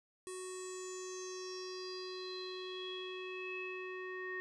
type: tone with low-pass filter sweep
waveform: square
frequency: 370 Hz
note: F#4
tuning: in tune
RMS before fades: -44 dBFS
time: 0.27-4.4 s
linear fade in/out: 0 ms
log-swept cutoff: 9000 to 1900 Hz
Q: 8.5
effects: none